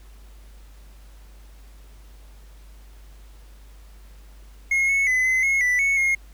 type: tone with pitch steps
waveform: triangle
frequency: 2159 / 2199 / 2019 / 2043 / 2170 / 1979 / 2209 / 2147 Hz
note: C#7 / C#7 / B6 / C7 / C#7 / B6 / C#7 / C7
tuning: -46 / -14 / +38 / -42 / -37 / +3 / -7 / +44 cents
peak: -16 dBFS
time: 4.71-6.15 s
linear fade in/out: 5 ms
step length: 180 ms
effects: added 50 Hz sine -43 dBFS peak until 6.33 s + pink hiss -56 dBFS RMS until 6.33 s